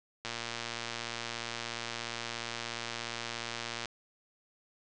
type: click train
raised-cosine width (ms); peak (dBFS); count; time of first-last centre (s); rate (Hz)
0.2; -19; 423; 0.25-3.857; 117
effects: resampled to 22050 Hz